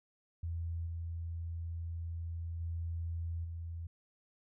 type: tone with level steps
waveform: sine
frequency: 83.7 Hz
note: E2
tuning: 27 cents sharp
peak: -35 / -37 / -35 / -39 dBFS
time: 0.43-3.87 s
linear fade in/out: 5 ms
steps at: 0.86 / 2.6 / 3.44 s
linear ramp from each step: 10 ms
effects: none